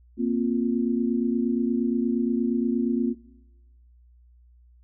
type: chord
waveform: sine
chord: Bb suspended second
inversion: none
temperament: equal with one note detuned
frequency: 233.1 / 261.6 / 350.2 Hz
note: Bb3 / C4 / F4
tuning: 0 / 0 / +5 cents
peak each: -24 / -26 / -29 dBFS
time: 0.17-3.15 s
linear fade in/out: 50 ms
effects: noise-tail reverb RT60 1.0 s tail -21 dB re dry + added 60 Hz sine -52 dBFS peak until 4.83 s